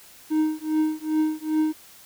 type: tone with tremolo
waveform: triangle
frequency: 311.1 Hz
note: D#4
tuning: in tune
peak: -15 dBFS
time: 0.3-1.73 s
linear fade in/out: 20 ms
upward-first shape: triangle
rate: 2.5 Hz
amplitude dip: 100%
effects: white hiss -49 dBFS RMS until 2.05 s